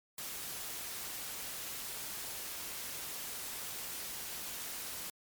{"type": "noise", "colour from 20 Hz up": "white", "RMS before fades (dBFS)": -42, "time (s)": [0.18, 5.1], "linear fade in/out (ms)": 2, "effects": ["MP3 96 kbps"]}